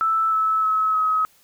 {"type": "tone with pitch steps", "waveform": "sine", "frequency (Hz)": [1318.5, 1303.4, 1288.4, 1273.6], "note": ["E6", "E6", "E6", "D#6"], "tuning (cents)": [0, -20, -40, 40], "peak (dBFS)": -17, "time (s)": [0.01, 1.25], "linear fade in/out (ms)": 0, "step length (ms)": 310, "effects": ["white hiss -57 dBFS RMS until 1.43 s"]}